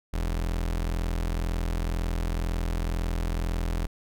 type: tone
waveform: 35% pulse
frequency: 42 Hz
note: E1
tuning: 33 cents sharp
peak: -24 dBFS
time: 0.13-3.87 s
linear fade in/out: 10 ms
effects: none